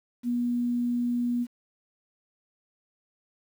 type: tone with quantisation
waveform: sine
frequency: 241.7 Hz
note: B3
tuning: 37 cents flat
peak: -24 dBFS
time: 0.23-1.47 s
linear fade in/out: 50 ms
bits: 9
effects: none